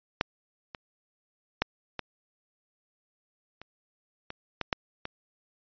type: clicks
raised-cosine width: 0.3 ms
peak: -7 / -22 / -7 / -16 / -27 / -21 / -14 / -9 / -18 dBFS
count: 9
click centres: 0.211 / 0.748 / 1.62 / 1.993 / 3.616 / 4.304 / 4.613 / 4.728 / 5.054 s
effects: resampled to 11025 Hz